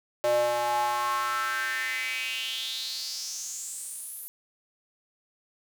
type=tone with high-pass filter sweep; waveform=square; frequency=120.3 Hz; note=B2; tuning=45 cents flat; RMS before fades=-30 dBFS; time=0.24-4.28 s; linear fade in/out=0 ms; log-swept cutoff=550 to 12000 Hz; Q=5.4; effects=8-bit